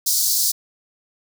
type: high-pass noise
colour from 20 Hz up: pink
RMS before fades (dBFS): -19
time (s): 0.06-0.52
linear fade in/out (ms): 10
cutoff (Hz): 4400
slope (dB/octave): 48
effects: none